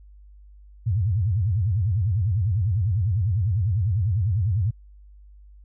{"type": "tone with vibrato", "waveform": "sine", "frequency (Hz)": 99.6, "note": "G2", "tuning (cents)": 28, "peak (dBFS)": -19, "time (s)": [0.86, 4.71], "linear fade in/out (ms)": 10, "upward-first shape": "sine", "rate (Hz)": 10, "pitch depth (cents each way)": 300, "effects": ["added 50 Hz sine -45 dBFS peak until 5.64 s"]}